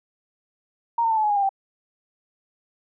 sine tone with pitch steps, 932.3 / 908.9 / 886.1 / 863.9 / 842.2 / 821 / 800.4 / 780.4 Hz, A#5 / A#5 / A5 / A5 / G#5 / G#5 / G5 / G5, 0 / -44 / +12 / -32 / +24 / -20 / +36 / -8 cents, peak -18 dBFS, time 0.98-1.492 s, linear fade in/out 5 ms, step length 64 ms, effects none

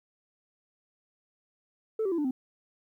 sine tone with pitch steps, 440 / 385.3 / 337.3 / 295.4 / 258.6 Hz, A4 / G4 / E4 / D4 / C4, 0 / -30 / +40 / +10 / -20 cents, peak -24 dBFS, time 1.99-2.31 s, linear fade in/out 5 ms, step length 64 ms, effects tanh soft clip ceiling -24 dBFS + 11-bit

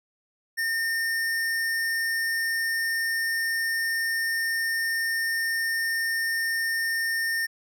square tone, 1819 Hz, A#6, 43 cents flat, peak -25 dBFS, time 0.57-7.47 s, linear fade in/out 20 ms, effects none

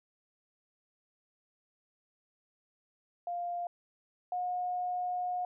sine tone pair in turn, 700 / 721.3 Hz, F5 / F#5, +4 / -44 cents, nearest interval minor second, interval 52 cents, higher second, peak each -33 / -31 dBFS, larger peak second, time 3.27-3.67 / 4.32-5.45 s, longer second, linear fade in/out 2 ms, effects none

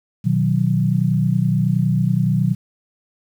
sine chord, B major, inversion none, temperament equal, 123.47 / 155.56 / 185 Hz, B2 / D#3 / F#3, 0 / 0 / 0 cents, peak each -19 dBFS, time 0.24-2.55 s, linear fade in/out 20 ms, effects 8-bit

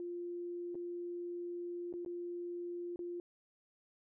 sine tone with dropouts, 349.2 Hz, F4, in tune, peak -39 dBFS, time 0-3.2 s, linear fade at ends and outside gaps 1 ms, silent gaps 0.746-0.753 / 1.927-1.938 / 2.049-2.061 / 2.96-2.991 s, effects none

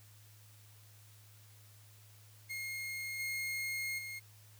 40% pulse tone with level steps, 2144 Hz, C7, 42 cents sharp, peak -38 / -35 / -41 dBFS, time 2.49-4.2 s, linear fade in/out 20 ms, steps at 3.19 / 3.98 s, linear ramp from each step 10 ms, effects added 105 Hz sine -58 dBFS peak until 4.59 s + white hiss -63 dBFS RMS until 4.59 s

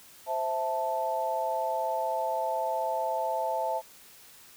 sine chord, A minor, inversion first, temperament equal, 523.3 / 659.3 / 880 Hz, C5 / E5 / A5, 0 / 0 / 0 cents, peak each -34 / -31 / -30 dBFS, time 0.26-3.82 s, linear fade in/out 50 ms, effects white hiss -53 dBFS RMS until 4.56 s

